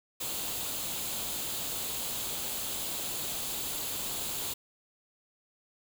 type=noise with comb filter; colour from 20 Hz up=white; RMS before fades=-35 dBFS; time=0.2-4.54 s; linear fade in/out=10 ms; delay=0.27 ms; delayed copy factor=+0.5; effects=none